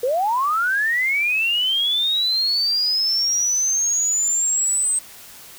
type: linear sweep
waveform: sine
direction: up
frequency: 467.6 to 8290 Hz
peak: -17 dBFS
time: 0.03-4.99 s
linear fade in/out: 5 ms
effects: white hiss -42 dBFS RMS until 5.58 s